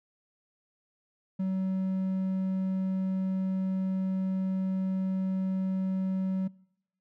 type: tone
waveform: triangle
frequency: 189.1 Hz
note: F#3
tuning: 38 cents sharp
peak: -25 dBFS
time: 1.39-6.48 s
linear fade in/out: 10 ms
effects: noise-tail reverb RT60 0.8 s tail -24 dB re dry